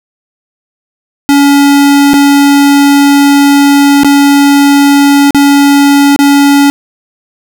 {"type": "tone with dropouts", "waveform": "square", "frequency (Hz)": 282.6, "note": "C#4", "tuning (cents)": 34, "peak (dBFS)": -3, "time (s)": [1.29, 6.7], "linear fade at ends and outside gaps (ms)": 0, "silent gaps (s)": [[2.134, 2.14], [4.034, 4.046], [5.307, 5.347], [6.162, 6.19]], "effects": []}